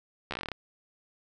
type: slowing click train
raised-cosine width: 0.3 ms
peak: -18 dBFS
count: 11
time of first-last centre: 0.31-0.517 s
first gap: 13 ms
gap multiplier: 1.1
effects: none